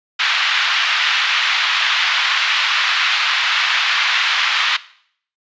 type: band-pass noise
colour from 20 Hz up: white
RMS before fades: -17 dBFS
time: 0.19-4.77 s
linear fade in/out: 10 ms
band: 1100 to 3600 Hz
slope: 24 dB/octave
effects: noise-tail reverb RT60 0.6 s tail -18 dB re dry + resampled to 16000 Hz